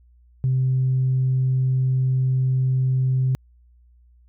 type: tone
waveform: sine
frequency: 130 Hz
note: C3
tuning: 11 cents flat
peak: -16 dBFS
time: 0.44-3.35 s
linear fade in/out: 0 ms
effects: tanh soft clip ceiling -13 dBFS + added 60 Hz sine -51 dBFS peak until 4.28 s